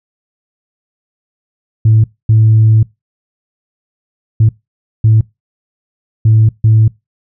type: tone bursts at uneven times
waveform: sine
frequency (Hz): 110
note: A2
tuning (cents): 0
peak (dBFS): -3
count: 6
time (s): 1.85-2.04 / 2.29-2.83 / 4.4-4.49 / 5.04-5.21 / 6.25-6.49 / 6.64-6.88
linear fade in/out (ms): 5
effects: noise-tail reverb RT60 0.2 s tail -23 dB re dry + tanh soft clip ceiling -1 dBFS